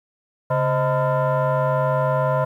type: tone with frequency modulation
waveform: sine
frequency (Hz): 244.5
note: B3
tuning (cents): -17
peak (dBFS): -16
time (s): 0.5-2.45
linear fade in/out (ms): 10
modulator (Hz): 383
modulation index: 2.3
effects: tanh soft clip ceiling -12 dBFS + 9-bit